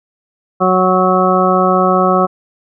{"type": "harmonic tone", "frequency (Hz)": 185, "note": "F#3", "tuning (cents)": 0, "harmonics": [1, 2, 3, 4, 6, 7], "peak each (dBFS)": [-16, -16, -16, -16, -16, -16], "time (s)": [0.6, 2.27], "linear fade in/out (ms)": 20, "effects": []}